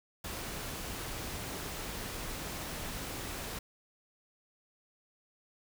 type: noise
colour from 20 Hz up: pink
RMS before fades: -40 dBFS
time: 0.24-3.59 s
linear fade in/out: 5 ms
effects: none